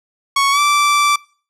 sawtooth tone with pitch glide, 1108.7 to 1166.5 Hz, C#6 to D6, 0 to -12 cents, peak -8 dBFS, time 0.36-1.16 s, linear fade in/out 5 ms, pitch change +88 cents, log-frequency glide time 0.51-0.6 s, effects noise-tail reverb RT60 0.4 s tail -22 dB re dry + low-pass 10000 Hz 12 dB/octave

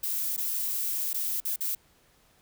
violet noise with dropouts, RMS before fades -30 dBFS, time 0.03-1.75 s, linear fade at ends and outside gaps 5 ms, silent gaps 0.365-0.377 / 1.132-1.142 / 1.403-1.451 / 1.561-1.606 s, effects pink hiss -63 dBFS RMS until 2.41 s

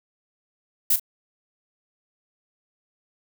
violet noise with echo, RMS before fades -19 dBFS, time 0.9-0.96 s, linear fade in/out 5 ms, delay 37 ms, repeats 1, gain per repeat -13 dB, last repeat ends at 0.997 s, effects none

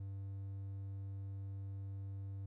triangle tone, 98 Hz, G2, in tune, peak -40 dBFS, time 0-2.46 s, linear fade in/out 5 ms, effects none

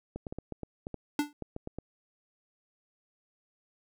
clicks, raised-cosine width 2 ms, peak -24 dBFS, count 12, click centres 0.16 / 0.268 / 0.325 / 0.386 / 0.523 / 0.633 / 0.869 / 0.943 / 1.423 / 1.564 / 1.674 / 1.786 s
square tone with exponential decay, 293.7 Hz, D4, in tune, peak -23 dBFS, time 1.19-1.33 s, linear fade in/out 2 ms, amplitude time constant 29 ms
effects none

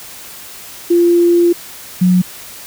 sine tone pair in turn, 345.4 / 181.55 Hz, F4 / F#3, -19 / -33 cents, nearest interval major seventh, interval 1114 cents, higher first, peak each -7 dBFS, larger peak neither, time 0.9-1.53 / 2.01-2.22 s, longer first, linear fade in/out 10 ms, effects white hiss -33 dBFS RMS until 2.66 s

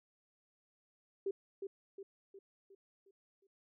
sine tone with echo, 392 Hz, G4, in tune, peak -33 dBFS, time 1.26-1.31 s, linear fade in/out 5 ms, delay 360 ms, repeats 6, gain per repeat -6 dB, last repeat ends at 3.47 s, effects none

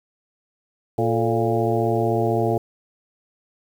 harmonic tone with a mistuned harmonic, 115.7 Hz, A#2, 13 cents flat, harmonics 1 / 2 / 3 / 4 / 5 / 6 / 7, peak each -24 / -28 / -24 / -24 / -29 / -25 / -30 dBFS, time 0.98-2.58 s, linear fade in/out 5 ms, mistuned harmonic 4, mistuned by -83 cents, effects 8-bit

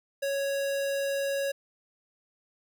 square tone, 554.4 Hz, C#5, in tune, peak -28 dBFS, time 0.22-1.52 s, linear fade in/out 10 ms, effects none

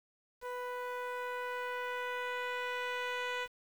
10% pulse tone with low-pass filter sweep, 494.6 Hz, B4, 3 cents sharp, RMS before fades -38 dBFS, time 0.41-3.48 s, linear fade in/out 50 ms, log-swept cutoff 1000 to 3700 Hz, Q 0.78, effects 9-bit

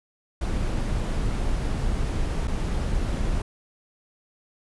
brown noise with dropouts, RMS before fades -25 dBFS, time 0.41-3.42 s, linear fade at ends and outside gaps 5 ms, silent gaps 2.474-2.478 s, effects resampled to 24000 Hz

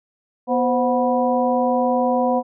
harmonic tone with a mistuned harmonic, 244.8 Hz, B3, 15 cents flat, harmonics 1 / 2 / 3 / 4, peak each -21 / -20 / -21 / -25 dBFS, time 0.47-2.43 s, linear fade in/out 50 ms, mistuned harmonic 2, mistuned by +92 cents, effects none

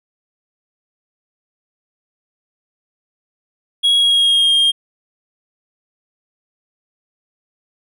triangle tone with pitch glide, 3316 to 3222 Hz, G#7 to G7, -3 to +47 cents, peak -9 dBFS, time 3.83-4.72 s, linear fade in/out 20 ms, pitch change -50 cents, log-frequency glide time 3.97-4.53 s, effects none

